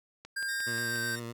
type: click train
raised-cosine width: 0.2 ms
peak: -28 dBFS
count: 5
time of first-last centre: 0.25-0.958 s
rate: 5.65 Hz
type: tone with pitch glide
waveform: square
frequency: 1600 to 1560.7 Hz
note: G6 to G6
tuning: +35 to -8 cents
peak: -32 dBFS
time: 0.36-1.16 s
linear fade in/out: 10 ms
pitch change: -43 cents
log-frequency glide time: 0.76-1.01 s
type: tone with tremolo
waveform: 10% pulse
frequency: 1848 Hz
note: A#6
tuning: 16 cents flat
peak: -30 dBFS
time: 0.48-1.2 s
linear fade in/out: 10 ms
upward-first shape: triangle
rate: 7.1 Hz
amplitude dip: 25%
type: tone with vibrato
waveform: 15% pulse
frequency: 117.6 Hz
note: A#2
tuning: 16 cents sharp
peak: -31 dBFS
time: 0.66-1.33 s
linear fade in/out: 20 ms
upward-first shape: sine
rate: 7.9 Hz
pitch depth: 25 cents each way
effects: none